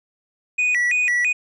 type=tone with vibrato; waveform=triangle; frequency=2196 Hz; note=C#7; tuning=17 cents flat; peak=-15 dBFS; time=0.58-1.33 s; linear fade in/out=10 ms; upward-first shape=square; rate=3 Hz; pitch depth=210 cents each way; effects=resampled to 22050 Hz